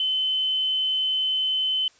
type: tone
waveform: sine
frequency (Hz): 3050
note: G7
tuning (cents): -48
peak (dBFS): -21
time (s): 0-1.88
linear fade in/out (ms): 2
effects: white hiss -57 dBFS RMS until 1.99 s + resampled to 16000 Hz